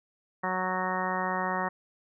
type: harmonic tone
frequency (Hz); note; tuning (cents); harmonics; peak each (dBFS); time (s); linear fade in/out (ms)
185; F#3; 0; 1 / 2 / 3 / 4 / 5 / 6 / 7 / 8 / 9 / 10; -36 / -39 / -37 / -35 / -34 / -34 / -39 / -41 / -45 / -35; 0.43-1.69; 10
effects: none